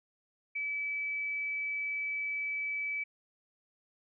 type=tone; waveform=sine; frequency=2299 Hz; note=D7; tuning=37 cents flat; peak=-32 dBFS; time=0.55-3.04 s; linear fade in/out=10 ms; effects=none